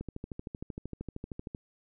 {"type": "click train", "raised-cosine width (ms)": 3, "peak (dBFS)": -25, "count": 21, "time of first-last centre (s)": [0.01, 1.548], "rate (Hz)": 13, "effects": []}